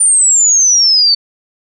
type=exponential sweep; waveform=sine; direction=down; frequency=9260 to 4485 Hz; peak=-6 dBFS; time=0-1.15 s; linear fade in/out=10 ms; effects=none